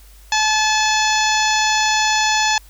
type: harmonic tone with a mistuned harmonic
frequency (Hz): 863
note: A5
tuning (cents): -34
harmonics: 1 / 2 / 3 / 4 / 5 / 6 / 7 / 8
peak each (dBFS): -18 / -21 / -23 / -24 / -25 / -26 / -26 / -27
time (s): 0.32-2.58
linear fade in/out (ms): 2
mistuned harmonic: 8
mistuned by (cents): -18
effects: added 50 Hz sine -42 dBFS peak until 2.69 s + white hiss -50 dBFS RMS until 2.69 s